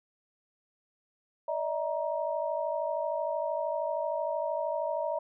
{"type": "tone cluster", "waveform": "sine", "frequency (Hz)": [587, 640, 942], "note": ["D5", "D#5", "A#5"], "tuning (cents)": [-1, 49, 18], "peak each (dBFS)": [-33, -32, -35], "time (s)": [1.48, 5.19], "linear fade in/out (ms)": 5, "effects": []}